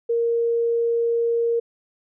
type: tone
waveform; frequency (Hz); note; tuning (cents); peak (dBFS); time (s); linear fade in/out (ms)
sine; 466.2; A#4; 0; -18; 0.09-1.6; 10
effects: none